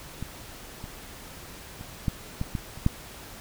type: clicks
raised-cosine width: 5 ms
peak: -20 / -25 / -28 / -12 / -16 / -16 / -29 / -8 dBFS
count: 8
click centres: 0.226 / 0.841 / 1.811 / 2.082 / 2.414 / 2.552 / 2.775 / 2.864 s
effects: pink hiss -44 dBFS RMS until 3.4 s